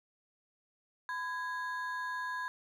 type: ring-modulated tone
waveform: triangle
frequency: 1330 Hz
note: E6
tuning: 15 cents sharp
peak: -30 dBFS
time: 1.09-2.48 s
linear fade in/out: 0 ms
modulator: 323 Hz
effects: none